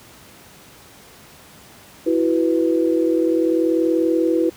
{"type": "chord", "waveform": "sine", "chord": "E suspended second", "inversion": "none", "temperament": "equal", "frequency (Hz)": [329.6, 370, 493.9], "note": ["E4", "F#4", "B4"], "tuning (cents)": [0, 0, 0], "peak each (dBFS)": [-17, -22, -21], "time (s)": [2.06, 4.5], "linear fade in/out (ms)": 10, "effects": ["pink hiss -45 dBFS RMS until 4.56 s", "high-pass 80 Hz 12 dB/octave"]}